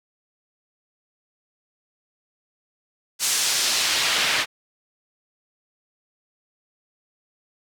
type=noise with band-pass filter sweep; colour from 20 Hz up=pink; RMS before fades=-22 dBFS; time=3.19-4.46 s; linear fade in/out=50 ms; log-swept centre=7400 to 2500 Hz; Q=0.96; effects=none